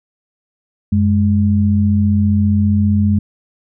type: tone pair together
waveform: sine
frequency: 92.75 / 207.7 Hz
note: F#2 / G#3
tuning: +5 / 0 cents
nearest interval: octave + major second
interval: 1395 cents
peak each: -13 dBFS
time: 0.92-3.19 s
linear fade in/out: 5 ms
effects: none